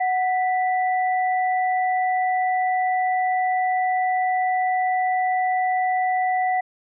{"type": "tone pair together", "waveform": "sine", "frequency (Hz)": [740, 1975.5], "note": ["F#5", "B6"], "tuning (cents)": [0, 0], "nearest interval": "octave + perfect fourth", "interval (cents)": 1700, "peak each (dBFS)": [-19, -28], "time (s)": [0, 6.61], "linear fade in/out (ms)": 10, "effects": []}